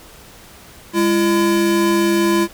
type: tone pair together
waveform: square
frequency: 203.4 / 338.3 Hz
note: G#3 / E4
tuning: -36 / +45 cents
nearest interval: major sixth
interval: 881 cents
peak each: -20 / -15 dBFS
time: 0.93-2.48 s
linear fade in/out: 50 ms
effects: pink hiss -42 dBFS RMS until 2.53 s